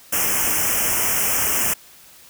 white band-stop noise, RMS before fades -20 dBFS, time 0.12-1.74 s, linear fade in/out 10 ms, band 3100 to 5300 Hz, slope 96 dB/octave, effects white hiss -47 dBFS RMS until 2.29 s

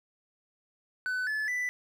triangle tone with pitch steps, 1504 / 1727.6 / 1984.5 Hz, F#6 / A6 / B6, +28 / -32 / +8 cents, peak -27 dBFS, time 1.06-1.69 s, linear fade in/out 0 ms, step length 210 ms, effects none

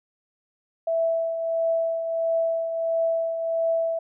sine tone with tremolo, 659.3 Hz, E5, in tune, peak -19 dBFS, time 0.87-3.99 s, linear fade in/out 5 ms, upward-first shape triangle, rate 1.5 Hz, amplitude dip 55%, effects none

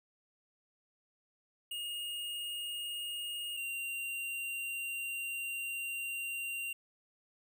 square tone pair in turn, 2853 / 2769 Hz, F7 / F7, +36 / -15 cents, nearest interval minor second, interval 51 cents, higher first, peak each -38 / -37 dBFS, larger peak second, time 1.71-3.57 / 3.57-6.73 s, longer second, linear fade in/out 5 ms, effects 13-bit

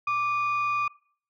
sine tone pair together, 1172.9 / 2461 Hz, D6 / D#7, -3 / -20 cents, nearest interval octave + minor second, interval 1283 cents, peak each -23 / -29 dBFS, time 0.07-0.88 s, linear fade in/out 5 ms, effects noise-tail reverb RT60 0.5 s tail -23 dB re dry + tanh soft clip ceiling -19 dBFS

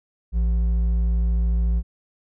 sine tone with hard clipping, 57.1 Hz, A#1, 35 cents flat, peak -19 dBFS, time 0.32-1.83 s, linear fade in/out 50 ms, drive 5 dB, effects none

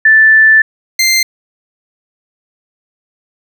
sine / 20% pulse tone pair in turn, 1760 / 2089 Hz, A6 / C7, 0 / -3 cents, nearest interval minor third, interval 297 cents, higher second, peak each -3 dBFS, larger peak neither, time 0.05-0.62 / 0.99-1.23 s, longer first, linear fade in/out 5 ms, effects none

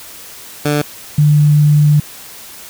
15% pulse / sine tone pair in turn, 147.6 / 148.54 Hz, D3 / D3, +9 / +20 cents, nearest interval unison, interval 11 cents, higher second, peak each -6 dBFS, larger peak neither, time 0.65-0.82 / 1.18-2 s, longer second, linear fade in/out 5 ms, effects white hiss -34 dBFS RMS until 2.69 s

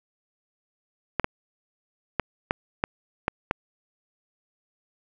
clicks, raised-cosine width 0.5 ms, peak -7 dBFS, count 7, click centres 1.197 / 1.244 / 2.197 / 2.509 / 2.839 / 3.281 / 3.511 s, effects none

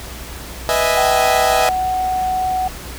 sawtooth chord, E major seventh, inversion second, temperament equal, 493.9 / 622.3 / 659.3 / 830.6 Hz, B4 / D#5 / E5 / G#5, 0 / 0 / 0 / 0 cents, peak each -18 / -15 / -15 / -18 dBFS, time 0.69-1.69 s, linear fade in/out 0 ms
sine tone with pitch glide, 766 to 743.8 Hz, G5 to F#5, -40 to +9 cents, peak -16 dBFS, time 0.97-2.68 s, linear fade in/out 5 ms, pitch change -51 cents, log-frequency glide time 1.58-1.71 s
effects added 60 Hz sine -33 dBFS peak until 2.98 s + pink hiss -33 dBFS RMS until 2.98 s

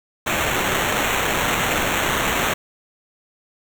blue noise with sample-and-hold, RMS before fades -21 dBFS, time 0.26-2.54 s, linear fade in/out 10 ms, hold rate 4900 Hz, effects none

